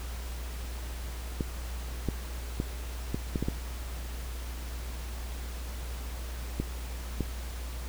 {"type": "clicks", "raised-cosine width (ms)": 3, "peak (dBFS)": -16, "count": 9, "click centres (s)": [1.408, 2.087, 2.601, 3.145, 3.358, 3.426, 3.485, 6.6, 7.207], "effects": ["added 60 Hz sine -35 dBFS peak until 7.88 s", "pink hiss -45 dBFS RMS until 7.88 s"]}